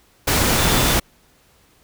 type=tone in noise; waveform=sine; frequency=3520 Hz; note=A7; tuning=in tune; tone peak=-28 dBFS; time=0.57-0.94 s; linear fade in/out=10 ms; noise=pink; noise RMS=-17 dBFS; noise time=0.27-1 s; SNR=-14 dB; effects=pink hiss -56 dBFS RMS until 1.83 s